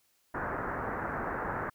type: low-pass noise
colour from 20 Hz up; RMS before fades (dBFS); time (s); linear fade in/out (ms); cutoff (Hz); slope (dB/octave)
white; -35; 0.34-1.7; 10; 1700; 48
effects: white hiss -71 dBFS RMS until 1.74 s